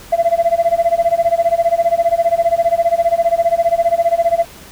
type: tone with tremolo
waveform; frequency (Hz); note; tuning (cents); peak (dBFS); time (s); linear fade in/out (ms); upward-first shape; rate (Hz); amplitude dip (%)
sine; 677; E5; +46; -6; 0.12-4.45; 10; sine; 15; 95
effects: tanh soft clip ceiling -6 dBFS + pink hiss -38 dBFS RMS until 4.71 s